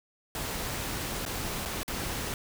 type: noise with dropouts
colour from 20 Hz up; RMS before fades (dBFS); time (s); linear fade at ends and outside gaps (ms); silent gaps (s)
pink; -34; 0.35-2.34; 1; 1.252-1.262 / 1.653-1.658 / 1.832-1.879
effects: none